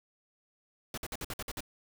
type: noise bursts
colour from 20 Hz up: pink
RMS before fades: -38 dBFS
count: 8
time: 0.94-1.606 s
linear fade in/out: 2 ms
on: 36 ms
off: 54 ms
effects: none